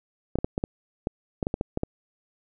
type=clicks; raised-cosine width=2 ms; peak=-12 dBFS; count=12; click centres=0.356 / 0.387 / 0.445 / 0.579 / 0.639 / 1.071 / 1.428 / 1.469 / 1.541 / 1.611 / 1.774 / 1.834 s; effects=none